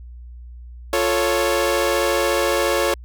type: chord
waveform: sawtooth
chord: F augmented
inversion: none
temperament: equal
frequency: 349.2 / 440 / 554.4 Hz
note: F4 / A4 / C#5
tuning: 0 / 0 / 0 cents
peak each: -19 / -19 / -16 dBFS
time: 0.93-2.94 s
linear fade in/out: 2 ms
effects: added 60 Hz sine -35 dBFS peak until 3.04 s